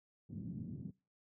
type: band-pass noise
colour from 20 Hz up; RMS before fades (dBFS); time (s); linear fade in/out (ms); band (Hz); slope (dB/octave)
pink; -45; 0.29-0.91; 10; 120 to 220; 24
effects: noise-tail reverb RT60 0.3 s tail -22 dB re dry